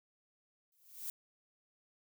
violet noise with exponential growth, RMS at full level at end -38 dBFS, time 0.72-1.1 s, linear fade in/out 2 ms, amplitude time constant 82 ms, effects none

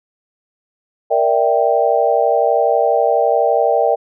sine chord, E half-diminished seventh, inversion second, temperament equal, 466.2 / 587.3 / 659.3 / 784 Hz, Bb4 / D5 / E5 / G5, 0 / 0 / 0 / 0 cents, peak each -17 dBFS, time 1.1-3.96 s, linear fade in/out 20 ms, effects none

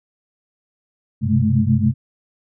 sine tone cluster, 96.3 / 126.5 / 132.3 / 210.8 / 218.5 Hz, G2 / B2 / C3 / G#3 / A3, -30 / +42 / +20 / +26 / -12 cents, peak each -20 dBFS, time 1.21-1.94 s, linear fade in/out 50 ms, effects none

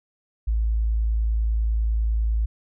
sine tone, 55 Hz, A1, in tune, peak -19 dBFS, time 0.47-2.46 s, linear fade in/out 10 ms, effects none

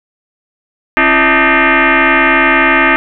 sine tone with frequency modulation, 270.7 Hz, C#4, 41 cents flat, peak -6 dBFS, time 0.97-2.96 s, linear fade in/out 0 ms, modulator 305 Hz, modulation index 7.3, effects none

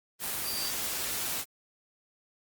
sine tone in noise, 4699 Hz, D8, in tune, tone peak -35 dBFS, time 0.42-0.73 s, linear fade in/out 50 ms, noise white, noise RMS -33 dBFS, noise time 0.19-1.45 s, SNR -5 dB, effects Opus 24 kbps

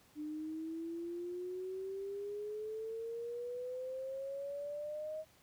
sine exponential sweep, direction up, 298.8 to 631 Hz, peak -39 dBFS, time 0.15-5.25 s, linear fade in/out 50 ms, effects pink hiss -66 dBFS RMS until 5.42 s + high-pass 60 Hz 12 dB/octave

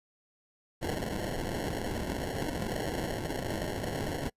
blue noise with sample-and-hold, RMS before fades -34 dBFS, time 0.81-4.3 s, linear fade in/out 20 ms, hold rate 1225 Hz, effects noise-tail reverb RT60 0.1 s tail -26 dB re dry + resampled to 32000 Hz

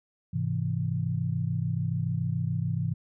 sine chord, Ab augmented, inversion none, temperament equal, 103.83 / 130.81 / 164.81 Hz, Ab2 / C3 / E3, 0 / 0 / 0 cents, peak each -31 / -30 / -30 dBFS, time 0.33-2.94 s, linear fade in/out 10 ms, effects none

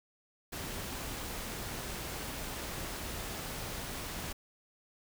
pink noise, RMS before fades -40 dBFS, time 0.52-4.33 s, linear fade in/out 10 ms, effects none

